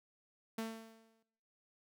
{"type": "tone with exponential decay", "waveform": "sawtooth", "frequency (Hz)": 224.2, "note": "A3", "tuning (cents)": 33, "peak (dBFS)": -32, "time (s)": [0.58, 1.23], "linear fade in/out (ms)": 5, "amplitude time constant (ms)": 140, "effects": ["noise-tail reverb RT60 0.8 s tail -21 dB re dry"]}